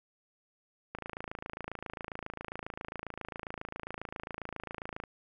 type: click train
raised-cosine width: 0.5 ms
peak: -23 dBFS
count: 113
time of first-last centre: 0.95-5.038 s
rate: 27.4 Hz
effects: none